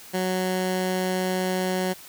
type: tone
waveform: 15% pulse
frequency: 185 Hz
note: F#3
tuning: in tune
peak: -17 dBFS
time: 0.13-1.94 s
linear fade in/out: 20 ms
effects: white hiss -45 dBFS RMS until 2.08 s